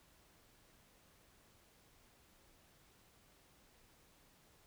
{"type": "silence", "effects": ["pink hiss -68 dBFS RMS until 4.66 s"]}